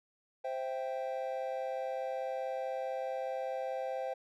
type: chord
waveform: triangle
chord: C major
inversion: none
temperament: equal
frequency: 523.3 / 659.3 / 784 Hz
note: C5 / E5 / G5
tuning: 0 / 0 / 0 cents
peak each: -35 / -39 / -38 dBFS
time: 0.44-4.14 s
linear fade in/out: 10 ms
effects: none